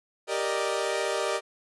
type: chord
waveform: sawtooth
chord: Eb major seventh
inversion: first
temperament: equal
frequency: 392 / 466.2 / 587.3 / 622.3 Hz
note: G4 / Bb4 / D5 / Eb5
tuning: 0 / 0 / 0 / 0 cents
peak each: -28 dBFS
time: 0.27-1.41 s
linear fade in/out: 50 ms
effects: resampled to 24000 Hz